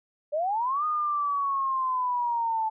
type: linear two-way sweep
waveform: sine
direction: up then down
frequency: 570 to 1235 to 871 Hz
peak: -24 dBFS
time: 0.32-2.7 s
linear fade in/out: 20 ms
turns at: 0.85 s
effects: none